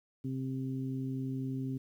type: harmonic tone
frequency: 132 Hz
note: C3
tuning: 16 cents sharp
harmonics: 1 / 2 / 3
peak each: -36 / -36 / -48 dBFS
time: 0.24-1.78 s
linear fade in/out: 10 ms
effects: 11-bit